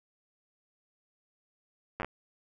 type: slowing click train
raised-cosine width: 0.5 ms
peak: -19 dBFS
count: 5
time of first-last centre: 2-2.046 s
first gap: 9 ms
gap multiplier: 1.17
effects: none